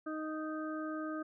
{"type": "harmonic tone", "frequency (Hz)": 311.1, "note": "D#4", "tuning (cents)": 0, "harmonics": [1, 2, 4, 5], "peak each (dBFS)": [-38, -44, -44, -48], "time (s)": [0.06, 1.23], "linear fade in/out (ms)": 10, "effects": []}